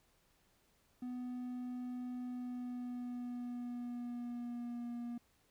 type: tone with pitch glide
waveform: triangle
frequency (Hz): 248.4 to 238.6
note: B3 to A#3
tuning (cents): +10 to +41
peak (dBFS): -38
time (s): 1.02-5.18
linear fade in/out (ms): 5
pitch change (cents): -69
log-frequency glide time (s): 2.24-4.92
effects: pink hiss -73 dBFS RMS until 5.5 s